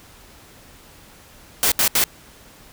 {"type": "noise bursts", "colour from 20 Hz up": "white", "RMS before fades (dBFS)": -17, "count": 3, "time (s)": [1.63, 2.039], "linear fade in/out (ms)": 0, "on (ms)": 87, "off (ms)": 74, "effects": ["pink hiss -47 dBFS RMS until 2.72 s"]}